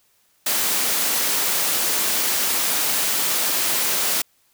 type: high-pass noise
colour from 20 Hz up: white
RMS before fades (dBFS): -21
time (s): 0.46-4.22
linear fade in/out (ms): 5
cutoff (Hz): 200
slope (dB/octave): 12
effects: white hiss -62 dBFS RMS until 4.53 s